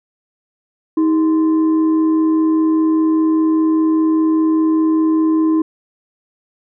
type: tone with frequency modulation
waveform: sine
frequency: 317.5 Hz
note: D#4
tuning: 35 cents sharp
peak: -11 dBFS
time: 0.97-5.62 s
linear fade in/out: 5 ms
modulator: 720 Hz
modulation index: 0.28
effects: none